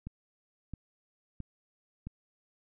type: click train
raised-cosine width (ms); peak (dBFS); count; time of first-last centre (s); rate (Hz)
5; -27; 4; 0.07-2.07; 1.5
effects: none